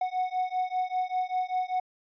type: beating tone pair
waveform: triangle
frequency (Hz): 735 / 740.1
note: F#5 / F#5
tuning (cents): -12 / 0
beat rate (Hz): 5.1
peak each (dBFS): -28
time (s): 0.01-1.8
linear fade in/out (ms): 5
effects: resampled to 11025 Hz